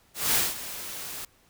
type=noise with ADSR envelope; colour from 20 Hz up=white; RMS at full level=-22 dBFS; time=0.14-1.25 s; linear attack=210 ms; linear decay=190 ms; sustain=-15 dB; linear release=3 ms; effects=pink hiss -62 dBFS RMS until 1.49 s